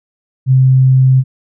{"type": "tone", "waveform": "sine", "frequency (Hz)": 130.81, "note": "C3", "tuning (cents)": 0, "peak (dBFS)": -5, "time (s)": [0.46, 1.24], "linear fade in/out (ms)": 50, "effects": []}